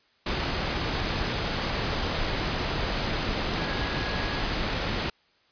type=tone in noise; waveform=sine; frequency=1662 Hz; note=G#6; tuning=1 cent sharp; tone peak=-38 dBFS; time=3.58-4.41 s; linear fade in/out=5 ms; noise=pink; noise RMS=-28 dBFS; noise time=0.26-5.1 s; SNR=-13 dB; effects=white hiss -64 dBFS RMS until 5.51 s + resampled to 11025 Hz